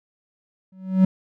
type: tone with exponential growth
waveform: triangle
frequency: 188.2 Hz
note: F#3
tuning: 30 cents sharp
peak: -7 dBFS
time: 0.72-1.05 s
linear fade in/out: 5 ms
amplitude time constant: 70 ms
effects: none